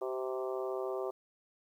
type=harmonic tone with a mistuned harmonic; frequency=130 Hz; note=C3; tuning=11 cents flat; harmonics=3 / 4 / 5 / 6 / 7 / 8 / 9; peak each=-36 / -40 / -41 / -48 / -49 / -49 / -47 dBFS; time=0.01-1.11 s; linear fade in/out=10 ms; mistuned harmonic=3; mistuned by=-17 cents; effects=11-bit